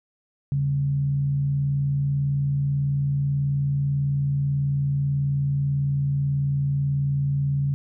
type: tone with frequency modulation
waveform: sine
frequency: 140.3 Hz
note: C#3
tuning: 21 cents sharp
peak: -20 dBFS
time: 0.52-7.74 s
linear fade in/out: 0 ms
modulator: 58.3 Hz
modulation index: 0.25
effects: none